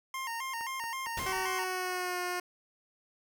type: tone with vibrato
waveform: 25% pulse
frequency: 987.8 Hz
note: B5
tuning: in tune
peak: -31 dBFS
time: 0.14-1.64 s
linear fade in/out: 2 ms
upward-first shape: square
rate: 3.8 Hz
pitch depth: 120 cents each way
type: click train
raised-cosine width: 0.5 ms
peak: -32 dBFS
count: 4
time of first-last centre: 0.61-1.298 s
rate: 4.36 Hz
type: noise with exponential decay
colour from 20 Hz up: pink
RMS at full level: -36 dBFS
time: 1.17-1.73 s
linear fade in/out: 5 ms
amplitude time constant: 120 ms
type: tone with pitch glide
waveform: 10% pulse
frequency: 378.2 to 358.2 Hz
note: F#4 to F4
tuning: +38 to +44 cents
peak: -24 dBFS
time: 1.26-2.4 s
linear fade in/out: 5 ms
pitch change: -94 cents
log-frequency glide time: 1.37-2.2 s
effects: none